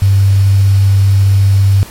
sine tone with quantisation, 98 Hz, G2, in tune, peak -5 dBFS, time 0.02-1.83 s, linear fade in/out 0 ms, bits 5, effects pink hiss -32 dBFS RMS until 1.9 s + MP3 64 kbps

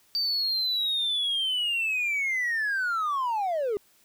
triangle linear sweep, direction down, 4640 to 391.5 Hz, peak -22 dBFS, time 0.15-3.77 s, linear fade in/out 0 ms, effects tanh soft clip ceiling -20 dBFS + white hiss -62 dBFS RMS until 4.04 s

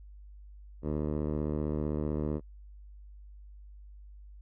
10% pulse tone with low-pass filter, 75.6 Hz, D#2, 49 cents flat, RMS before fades -32 dBFS, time 0.82-2.41 s, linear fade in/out 50 ms, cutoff 590 Hz, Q 0.9, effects added 50 Hz sine -47 dBFS peak until 4.41 s

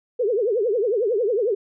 sine tone with vibrato, 444 Hz, A4, 16 cents sharp, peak -18 dBFS, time 0.19-1.55 s, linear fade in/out 10 ms, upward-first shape triangle, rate 11 Hz, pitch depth 280 cents each way, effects none

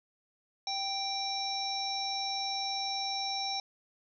harmonic tone with a mistuned harmonic, 784 Hz, G5, in tune, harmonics 1 / 3 / 5 / 7 / 8, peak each -36 / -44 / -37 / -36 / -48 dBFS, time 0.67-3.6 s, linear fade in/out 2 ms, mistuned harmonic 8, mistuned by -48 cents, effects none

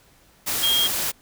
sine tone in noise, 3239 Hz, G#7, 44 cents flat, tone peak -18 dBFS, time 0.62-0.88 s, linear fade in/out 20 ms, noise white, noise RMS -25 dBFS, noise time 0.46-1.12 s, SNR +4 dB, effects pink hiss -56 dBFS RMS until 1.21 s

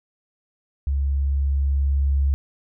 sine tone with level ramp, 69.3 Hz, C#2, in tune, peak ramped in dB -19 to -16 dBFS, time 0.87-2.34 s, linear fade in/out 0 ms, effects none

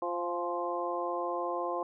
harmonic tone with a mistuned harmonic, 174.61 Hz, F3, in tune, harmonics 2 / 3 / 4 / 5 / 6, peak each -37 / -36 / -37 / -40 / -36 dBFS, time 0.02-1.83 s, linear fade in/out 2 ms, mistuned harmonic 5, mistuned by -38 cents, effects none

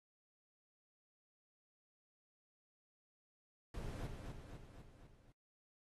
brown noise with echo, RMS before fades -45 dBFS, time 3.74-4.07 s, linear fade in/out 2 ms, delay 250 ms, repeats 5, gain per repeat -4 dB, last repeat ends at 5.32 s, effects AAC 32 kbps

